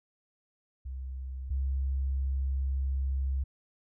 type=tone pair in turn; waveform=sine; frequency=65.41 / 67.05 Hz; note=C2 / C2; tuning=0 / +43 cents; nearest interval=unison; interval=43 cents; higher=second; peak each=-35 / -27 dBFS; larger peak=second; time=0.85-1.5 / 1.5-3.44 s; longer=second; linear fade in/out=10 ms; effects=none